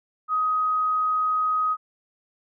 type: tone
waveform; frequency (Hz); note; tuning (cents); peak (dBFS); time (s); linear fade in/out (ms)
sine; 1257; D#6; +17; -20; 0.28-1.77; 50
effects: none